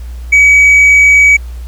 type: tone with tanh clipping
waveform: sine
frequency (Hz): 2272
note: C#7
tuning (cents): +42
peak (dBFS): -3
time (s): 0.32-1.37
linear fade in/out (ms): 10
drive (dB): 2
effects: added 60 Hz sine -21 dBFS peak until 1.67 s + pink hiss -42 dBFS RMS until 1.67 s